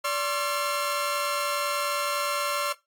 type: tone cluster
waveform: sawtooth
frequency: 579 / 1068 / 1359 Hz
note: D5 / C6 / F6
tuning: -25 / +35 / -48 cents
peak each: -26 dBFS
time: 0.04-2.73 s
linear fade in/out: 10 ms
effects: noise-tail reverb RT60 0.2 s tail -18 dB re dry + AAC 64 kbps